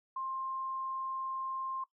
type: tone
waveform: sine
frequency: 1057 Hz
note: C6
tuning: 17 cents sharp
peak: -35 dBFS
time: 0.16-1.84 s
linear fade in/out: 5 ms
effects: noise-tail reverb RT60 0.1 s tail -18 dB re dry